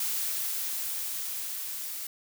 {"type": "noise with level ramp", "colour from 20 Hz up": "blue", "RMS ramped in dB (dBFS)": [-30, -37], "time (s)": [0, 2.07], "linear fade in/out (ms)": 2, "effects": []}